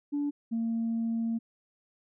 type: tone pair in turn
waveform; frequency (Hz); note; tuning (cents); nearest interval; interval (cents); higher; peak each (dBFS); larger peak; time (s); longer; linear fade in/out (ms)
sine; 288.9 / 228.5; D4 / A#3; -28 / -34; major third; 406; first; -26 / -26; neither; 0.12-0.31 / 0.51-1.39; second; 20
effects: tanh soft clip ceiling -24 dBFS